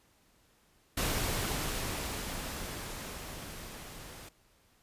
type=noise with level ramp; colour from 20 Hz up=pink; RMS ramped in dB=-31 to -48 dBFS; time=0.97-4.29 s; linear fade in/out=5 ms; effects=pink hiss -67 dBFS RMS until 4.82 s + resampled to 32000 Hz